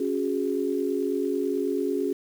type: chord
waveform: sine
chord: C# suspended fourth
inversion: none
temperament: equal with one note detuned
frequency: 277.2 / 366.2 / 415.3 Hz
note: C#4 / F#4 / G#4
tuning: 0 / -18 / 0 cents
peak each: -28 dBFS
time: 0-2.13 s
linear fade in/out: 5 ms
effects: 8-bit